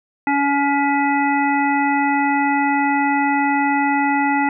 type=harmonic tone; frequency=282.4 Hz; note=C#4; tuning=32 cents sharp; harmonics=1 / 3 / 5 / 7 / 9; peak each=-19 / -18 / -27 / -23 / -30 dBFS; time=0.27-4.49 s; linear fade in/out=2 ms; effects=none